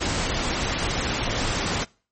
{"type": "noise", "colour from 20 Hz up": "pink", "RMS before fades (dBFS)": -25, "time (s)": [0, 1.85], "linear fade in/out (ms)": 20, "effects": ["noise-tail reverb RT60 0.4 s tail -24 dB re dry", "MP3 32 kbps"]}